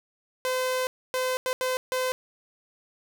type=tone bursts at uneven times; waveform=sawtooth; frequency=512 Hz; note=C5; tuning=38 cents flat; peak=-21 dBFS; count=5; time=0.45-0.87 / 1.14-1.37 / 1.46-1.53 / 1.61-1.77 / 1.92-2.12 s; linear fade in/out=0 ms; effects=none